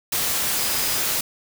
sine tone in noise, 4980 Hz, D#8, 1 cent sharp, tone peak -32 dBFS, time 0.57-1 s, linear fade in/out 5 ms, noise white, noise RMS -23 dBFS, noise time 0.12-1.21 s, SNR -12 dB, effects none

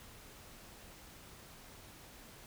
silence, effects pink hiss -55 dBFS RMS until 2.46 s

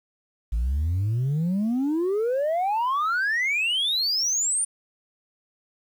sine exponential sweep, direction up, 53 to 9390 Hz, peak -19 dBFS, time 0.52-4.65 s, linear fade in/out 10 ms, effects tanh soft clip ceiling -20 dBFS + 9-bit

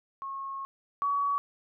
sine tone pair in turn, 1089 / 1131 Hz, C#6 / C#6, -31 / +34 cents, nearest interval minor second, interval 65 cents, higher second, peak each -34 / -25 dBFS, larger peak second, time 0.22-0.65 / 1.02-1.38 s, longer first, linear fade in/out 0 ms, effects none

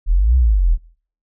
sine exponential two-way sweep, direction up then down, 36.71 to 65.41 to 36.71 Hz, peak -10 dBFS, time 0.06-0.78 s, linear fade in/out 50 ms, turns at 0.36 s, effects noise-tail reverb RT60 0.5 s tail -20 dB re dry

